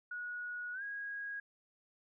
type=tone with pitch glide; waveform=sine; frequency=1457 to 1644.9 Hz; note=F#6 to G#6; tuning=-27 to -17 cents; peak=-39 dBFS; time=0.11-1.4 s; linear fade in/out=5 ms; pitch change=+210 cents; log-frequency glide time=0.73-0.83 s; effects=none